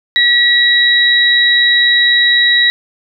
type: tone pair together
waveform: sine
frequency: 1928 / 3856 Hz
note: B6 / B7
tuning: -42 / -42 cents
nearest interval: octave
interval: 1200 cents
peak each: -10 dBFS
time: 0.16-2.7 s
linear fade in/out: 0 ms
effects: none